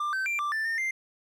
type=tone with pitch steps; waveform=triangle; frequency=1189 / 1544 / 2365 / 1177 / 1770 / 1818 / 2092 Hz; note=D6 / G6 / D7 / D6 / A6 / A#6 / C7; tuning=+21 / -27 / +12 / +3 / +10 / -44 / -1 cents; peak=-25 dBFS; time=0-0.91 s; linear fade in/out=5 ms; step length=130 ms; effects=none